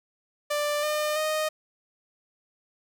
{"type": "tone with pitch steps", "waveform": "sawtooth", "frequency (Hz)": [590, 604.5, 619.3], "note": ["D5", "D5", "D#5"], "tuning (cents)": [8, 50, -8], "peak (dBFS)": -21, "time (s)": [0.5, 1.49], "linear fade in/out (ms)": 10, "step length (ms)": 330, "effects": []}